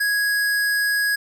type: tone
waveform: square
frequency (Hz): 1661.2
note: G#6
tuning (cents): 0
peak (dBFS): -19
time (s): 0-1.16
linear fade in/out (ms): 10
effects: none